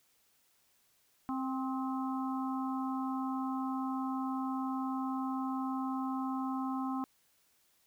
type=harmonic tone with a mistuned harmonic; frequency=263.6 Hz; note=C4; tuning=13 cents sharp; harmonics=1 / 3 / 4 / 5; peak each=-34 / -41 / -41 / -45 dBFS; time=1.29-7.04 s; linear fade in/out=0 ms; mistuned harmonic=5; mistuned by=-41 cents; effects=white hiss -71 dBFS RMS until 7.86 s